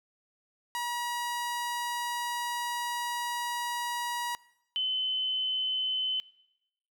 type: tone pair in turn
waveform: sawtooth / sine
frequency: 960 / 3042 Hz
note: B5 / F#7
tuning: -49 / +47 cents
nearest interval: octave + minor sixth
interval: 1996 cents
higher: second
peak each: -27 dBFS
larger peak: neither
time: 0.75-4.35 / 4.76-6.2 s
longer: first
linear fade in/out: 0 ms
effects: noise-tail reverb RT60 0.9 s tail -22 dB re dry